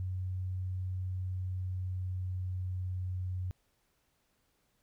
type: tone with pitch glide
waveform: sine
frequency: 92.5 to 91.7 Hz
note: F#2 to F#2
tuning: 0 to -15 cents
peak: -33 dBFS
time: 0-3.51 s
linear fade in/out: 0 ms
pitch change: -15 cents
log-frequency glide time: 1.08-3.25 s
effects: pink hiss -75 dBFS RMS until 4.82 s